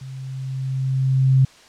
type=tone with level ramp; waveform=sine; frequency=132.4 Hz; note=C3; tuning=21 cents sharp; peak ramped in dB=-32 to -10 dBFS; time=0.01-1.45 s; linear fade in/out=5 ms; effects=white hiss -48 dBFS RMS until 1.68 s + low-pass 6000 Hz 12 dB/octave